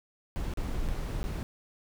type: noise with dropouts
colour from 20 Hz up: brown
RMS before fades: -32 dBFS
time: 0.36-1.43 s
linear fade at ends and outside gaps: 0 ms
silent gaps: 0.537-0.573 / 0.881-0.887 / 1.23-1.24 s
effects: none